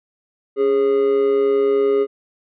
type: tone with amplitude modulation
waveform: triangle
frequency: 411.7 Hz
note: G#4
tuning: 15 cents flat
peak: -9 dBFS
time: 0.56-2.07 s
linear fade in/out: 50 ms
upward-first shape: sine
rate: 130 Hz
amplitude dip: 60%
effects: resampled to 8000 Hz